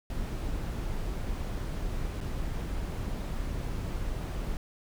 brown noise with dropouts, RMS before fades -33 dBFS, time 0.1-4.57 s, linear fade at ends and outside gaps 1 ms, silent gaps 2.205-2.211 s, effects none

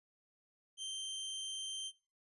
sawtooth tone, 3136 Hz, G7, in tune, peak -37 dBFS, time 0.77-1.92 s, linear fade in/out 50 ms, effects noise-tail reverb RT60 0.3 s tail -17 dB re dry + resampled to 24000 Hz

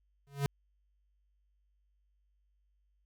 square tone with exponential growth, 140.6 Hz, C#3, 25 cents sharp, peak -25 dBFS, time 0.27-0.46 s, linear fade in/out 0 ms, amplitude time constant 41 ms, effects added 50 Hz sine -70 dBFS peak until 3.05 s

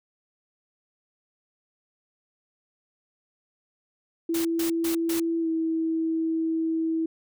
sine tone with pitch glide, 331.8 to 324.2 Hz, E4 to E4, +11 to -29 cents, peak -23 dBFS, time 4.29-7.06 s, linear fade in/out 5 ms, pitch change -40 cents, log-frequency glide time 5.4-5.48 s
white noise bursts, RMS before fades -33 dBFS, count 4, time 4.34-5.2 s, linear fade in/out 5 ms, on 110 ms, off 140 ms
effects none

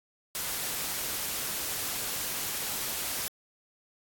white noise, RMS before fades -33 dBFS, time 0.35-3.28 s, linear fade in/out 0 ms, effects AAC 64 kbps

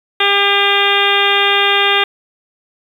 harmonic tone with a mistuned harmonic, 401 Hz, G4, 39 cents sharp, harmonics 1 / 2 / 3 / 4 / 5 / 6 / 7 / 8 / 9, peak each -19 / -19 / -19 / -19 / -19 / -19 / -19 / -19 / -19 dBFS, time 0.2-2.04 s, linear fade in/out 5 ms, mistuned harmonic 8, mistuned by +21 cents, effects 7-bit

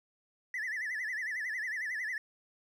triangle tone with vibrato, 1864.7 Hz, A#6, in tune, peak -31 dBFS, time 0.54-2.18 s, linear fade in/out 2 ms, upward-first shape sine, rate 11 Hz, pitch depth 160 cents each way, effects tanh soft clip ceiling -28 dBFS

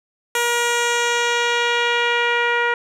10% pulse tone with low-pass filter sweep, 476 Hz, A#4, 36 cents sharp, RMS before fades -19 dBFS, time 0.35-2.74 s, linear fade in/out 2 ms, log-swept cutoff 11000 to 1900 Hz, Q 1.3, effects none

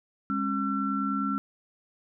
sine tone cluster, 202.9 / 272.5 / 1350 Hz, G#3 / C#4 / E6, -40 / -29 / +41 cents, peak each -30 dBFS, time 0.3-1.38 s, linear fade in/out 0 ms, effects none

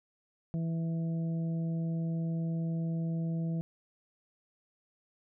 harmonic tone, 164.81 Hz, E3, in tune, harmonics 1 / 2 / 3 / 4, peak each -30 / -44 / -49 / -49 dBFS, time 0.54-3.61 s, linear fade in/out 0 ms, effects none

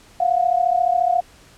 sine tone pair together, 693 / 727.3 Hz, F5 / F#5, -14 / -30 cents, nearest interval minor second, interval 84 cents, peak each -18 dBFS, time 0.2-1.21 s, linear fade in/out 5 ms, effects pink hiss -49 dBFS RMS until 1.57 s + low-pass 10000 Hz 12 dB/octave

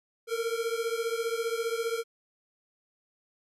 square beating tone pair, 453.4 / 468.4 Hz, A#4 / A#4, -48 / +8 cents, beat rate 15 Hz, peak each -32 / -33 dBFS, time 0.27-2.04 s, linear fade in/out 50 ms, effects resampled to 32000 Hz

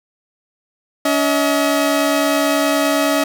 sawtooth tone pair together, 284.2 / 638 Hz, C#4 / D#5, +43 / +43 cents, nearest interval octave + major second, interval 1400 cents, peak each -13 dBFS, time 1.05-3.24 s, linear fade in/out 5 ms, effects none

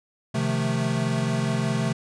square chord, F dominant seventh, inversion second, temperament equal, 130.81 / 155.56 / 174.61 / 220 Hz, C3 / Eb3 / F3 / A3, 0 / 0 / 0 / 0 cents, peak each -27 / -30 / -32 / -28 dBFS, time 0.34-1.93 s, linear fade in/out 10 ms, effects resampled to 22050 Hz

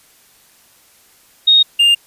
sine / triangle tone pair in turn, 3729 / 2807 Hz, A#7 / F7, 0 / +8 cents, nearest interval perfect fourth, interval 492 cents, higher first, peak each -6 dBFS, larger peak neither, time 1.47-1.63 / 1.79-1.95 s, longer neither, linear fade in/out 10 ms, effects white hiss -50 dBFS RMS until 2.06 s + resampled to 32000 Hz

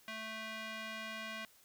square tone with band-pass filter, 220 Hz, A3, in tune, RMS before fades -44 dBFS, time 0.08-1.45 s, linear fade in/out 0 ms, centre 2300 Hz, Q 1.2, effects white hiss -65 dBFS RMS until 1.64 s

